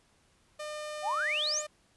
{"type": "tone", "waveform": "sawtooth", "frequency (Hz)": 604, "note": "D5", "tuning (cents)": 48, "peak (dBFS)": -33, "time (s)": [0.59, 1.67], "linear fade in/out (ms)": 10}
{"type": "exponential sweep", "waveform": "sine", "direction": "up", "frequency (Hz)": [698.5, 7730], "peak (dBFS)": -28, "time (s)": [1.02, 1.63], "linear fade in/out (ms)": 50}
{"effects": ["pink hiss -67 dBFS RMS until 1.96 s", "resampled to 24000 Hz"]}